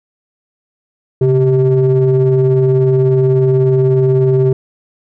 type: ring-modulated tone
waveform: triangle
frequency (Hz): 126.9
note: B2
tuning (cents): +47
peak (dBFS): -3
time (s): 1.21-4.53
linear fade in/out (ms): 5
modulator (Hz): 262
effects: none